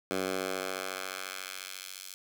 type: tone with high-pass filter sweep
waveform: 10% pulse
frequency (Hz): 94.2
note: F#2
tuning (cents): +32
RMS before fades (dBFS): -37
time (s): 0.11-2.14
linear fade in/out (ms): 0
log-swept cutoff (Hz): 250 to 4600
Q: 0.7
effects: none